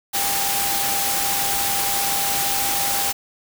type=tone in noise; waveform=sine; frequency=796 Hz; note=G5; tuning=26 cents sharp; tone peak=-27 dBFS; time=0.13-3.13 s; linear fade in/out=20 ms; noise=white; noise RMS=-22 dBFS; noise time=0.13-3.13 s; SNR=-8 dB; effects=none